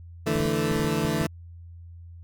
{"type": "chord", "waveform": "20% pulse", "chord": "D suspended second", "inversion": "none", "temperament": "equal", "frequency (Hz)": [146.83, 164.81, 220], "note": ["D3", "E3", "A3"], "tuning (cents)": [0, 0, 0], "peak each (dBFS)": -23, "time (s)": [0.26, 1.27], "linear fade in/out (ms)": 10}
{"type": "clicks", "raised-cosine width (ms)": 5, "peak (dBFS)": -20, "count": 9, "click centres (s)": [0.359, 0.404, 0.456, 0.715, 0.761, 0.797, 0.846, 1.05, 1.213]}
{"effects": ["added 85 Hz sine -41 dBFS peak until 2.23 s"]}